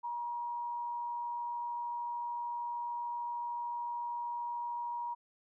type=tone with frequency modulation; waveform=sine; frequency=953 Hz; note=A#5; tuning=38 cents sharp; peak=-35 dBFS; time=0.03-5.15 s; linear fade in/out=20 ms; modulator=92.7 Hz; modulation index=0.23; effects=none